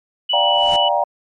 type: tone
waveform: sine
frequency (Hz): 2959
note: F#7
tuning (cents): -1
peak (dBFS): -16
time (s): 0.29-0.89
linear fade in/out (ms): 10
type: chord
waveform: sine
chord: G minor seventh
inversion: second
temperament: just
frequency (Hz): 588 / 705.6 / 784 / 940.8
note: D5 / F5 / G5 / Bb5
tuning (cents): +2 / +18 / 0 / +16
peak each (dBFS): -20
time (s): 0.33-1.04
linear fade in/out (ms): 5
type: noise with exponential growth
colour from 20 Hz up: pink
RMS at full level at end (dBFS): -28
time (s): 0.41-0.76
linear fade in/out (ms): 0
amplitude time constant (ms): 75
effects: MP3 48 kbps